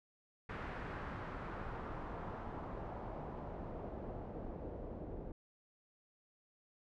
pink noise with low-pass filter sweep, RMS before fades -45 dBFS, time 0.49-5.32 s, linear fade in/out 5 ms, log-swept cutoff 1700 to 470 Hz, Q 1.4, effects none

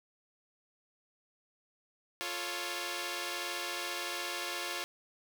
5% pulse chord, F augmented, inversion none, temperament equal, 349.2 / 440 / 554.4 Hz, F4 / A4 / C#5, 0 / 0 / 0 cents, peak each -27 / -32 / -28 dBFS, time 2.21-4.84 s, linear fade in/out 0 ms, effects none

